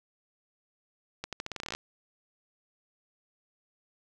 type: accelerating click train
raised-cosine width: 0.2 ms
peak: -18 dBFS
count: 14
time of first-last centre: 1.24-1.75 s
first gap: 87 ms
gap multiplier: 0.85
effects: none